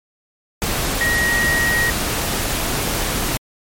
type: tone in noise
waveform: sine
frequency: 1890 Hz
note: A#6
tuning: 23 cents sharp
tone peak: -16 dBFS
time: 1.01-1.9 s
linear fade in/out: 0 ms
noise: pink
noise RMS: -21 dBFS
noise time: 0.62-3.37 s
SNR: +2 dB
effects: MP3 64 kbps